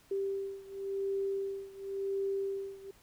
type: beating tone pair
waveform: sine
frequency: 392 / 392.93 Hz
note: G4 / G4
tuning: 0 / +4 cents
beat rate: 0.93 Hz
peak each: -35 / -37 dBFS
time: 0.11-2.91 s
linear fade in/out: 5 ms
effects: pink hiss -63 dBFS RMS until 3.02 s